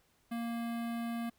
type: tone with notch filter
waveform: square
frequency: 233.1 Hz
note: A#3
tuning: in tune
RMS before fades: -37 dBFS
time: 0.31-1.3 s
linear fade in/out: 10 ms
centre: 6100 Hz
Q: 0.77
effects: pink hiss -71 dBFS RMS until 1.38 s